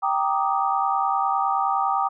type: chord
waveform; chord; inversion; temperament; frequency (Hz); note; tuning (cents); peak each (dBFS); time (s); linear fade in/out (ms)
sine; Eb major seventh; first; equal; 784 / 932.3 / 1174.7 / 1244.5; G5 / Bb5 / D6 / Eb6; 0 / 0 / 0 / 0; -23 / -27 / -26 / -26; 0.02-2.09; 20
effects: none